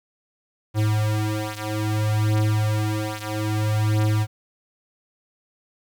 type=beating tone pair; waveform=square; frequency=106.9 / 107.51 Hz; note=A2 / A2; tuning=-49 / -40 cents; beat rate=0.61 Hz; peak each=-23 / -25 dBFS; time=0.74-4.27 s; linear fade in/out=50 ms; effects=10-bit